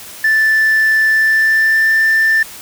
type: tone with pitch glide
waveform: sine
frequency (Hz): 1760 to 1779.4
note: A6 to A6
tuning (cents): 0 to +19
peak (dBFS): -7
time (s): 0.24-2.43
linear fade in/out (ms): 5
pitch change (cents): +19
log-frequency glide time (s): 1.08-1.93
effects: tanh soft clip ceiling -7 dBFS + white hiss -33 dBFS RMS until 2.61 s